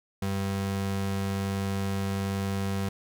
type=ring-modulated tone; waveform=square; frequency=146.3 Hz; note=D3; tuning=6 cents flat; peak=-25 dBFS; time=0.22-2.89 s; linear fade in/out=5 ms; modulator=50.6 Hz; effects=none